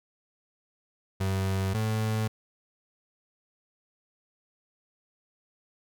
35% pulse tone pair in turn, 95.9 / 109.39 Hz, G2 / A2, -37 / -10 cents, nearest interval major second, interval 227 cents, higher second, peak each -24 dBFS, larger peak neither, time 1.2-1.74 / 1.74-2.28 s, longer neither, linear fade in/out 10 ms, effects none

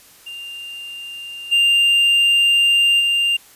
triangle tone with level steps, 2794 Hz, F7, in tune, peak -28 / -10 / -13 dBFS, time 0.26-3.37 s, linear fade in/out 10 ms, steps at 1.51 / 2.99 s, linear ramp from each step 20 ms, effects white hiss -47 dBFS RMS until 3.55 s + resampled to 32000 Hz

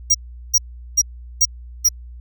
square tone bursts, 5700 Hz, F8, 34 cents sharp, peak -11 dBFS, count 5, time 0.1-1.89 s, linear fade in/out 10 ms, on 46 ms, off 390 ms, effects added 60 Hz sine -34 dBFS peak until 2.2 s

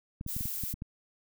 clicks, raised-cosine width 5 ms, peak -25 dBFS, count 8, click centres 0.211 / 0.264 / 0.365 / 0.409 / 0.456 / 0.637 / 0.74 / 0.821 s
violet noise, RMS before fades -36 dBFS, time 0.27-0.74 s, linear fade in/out 20 ms
effects none

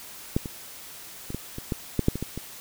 clicks, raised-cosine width 3 ms, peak -9 / -20 / -21 / -17 / -21 / -13 / -9 / -6 / -17 / -16 / -19 dBFS, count 11, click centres 0.365 / 0.458 / 1.304 / 1.346 / 1.584 / 1.722 / 1.993 / 2.084 / 2.156 / 2.226 / 2.376 s, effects white hiss -43 dBFS RMS until 2.6 s

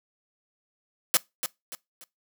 white noise with echo, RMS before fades -20 dBFS, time 1.14-1.17 s, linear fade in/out 0 ms, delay 290 ms, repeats 3, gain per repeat -9 dB, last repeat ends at 2.04 s, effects noise-tail reverb RT60 0.2 s tail -22 dB re dry + high-pass 200 Hz 12 dB/octave

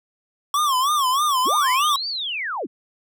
square tone with vibrato, 1108.7 Hz, C#6, in tune, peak -18 dBFS, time 0.54-1.96 s, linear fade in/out 2 ms, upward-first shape sine, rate 3.2 Hz, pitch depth 170 cents each way
35% pulse tone with exponential growth, 1144 Hz, D6, 46 cents flat, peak -28 dBFS, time 1.19-1.75 s, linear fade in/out 2 ms, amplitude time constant 120 ms
sine linear two-way sweep, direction up then down, 165.5 to 4699 to 165.5 Hz, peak -24 dBFS, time 1.45-2.67 s, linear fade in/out 20 ms, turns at 2.08 s
effects none

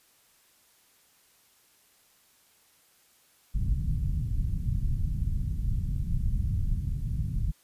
pink low-pass noise, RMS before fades -28 dBFS, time 3.54-7.52 s, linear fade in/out 20 ms, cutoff 150 Hz, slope 24 dB/octave, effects white hiss -63 dBFS RMS until 7.63 s + resampled to 32000 Hz

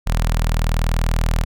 sawtooth tone with notch filter, 40.3 Hz, E1, 38 cents flat, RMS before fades -18 dBFS, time 0.06-1.45 s, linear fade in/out 20 ms, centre 340 Hz, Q 0.87, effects none

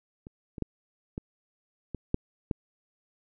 clicks, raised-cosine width 3 ms, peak -30 / -26 / -16 / -21 / -21 / -11 / -15 dBFS, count 7, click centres 0.269 / 0.582 / 0.623 / 1.179 / 1.947 / 2.144 / 2.512 s, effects none

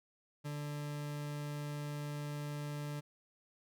40% pulse tone, 146.83 Hz, D3, in tune, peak -38 dBFS, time 0.44-3.01 s, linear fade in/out 20 ms, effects none

